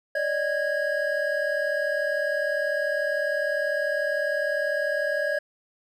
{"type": "tone cluster", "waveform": "triangle", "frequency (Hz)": [574, 614, 1649], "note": ["D5", "D#5", "G#6"], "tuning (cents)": [-40, -23, -13], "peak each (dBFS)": -26, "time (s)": [0.15, 5.39], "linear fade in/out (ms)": 5, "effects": []}